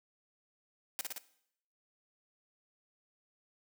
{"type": "noise with echo", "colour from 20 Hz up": "white", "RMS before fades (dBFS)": -36, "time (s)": [0.99, 1.01], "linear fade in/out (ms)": 0, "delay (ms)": 57, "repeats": 3, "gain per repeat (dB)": -2, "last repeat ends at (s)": 1.181, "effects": ["noise-tail reverb RT60 0.7 s tail -17 dB re dry", "high-pass 200 Hz 12 dB/octave"]}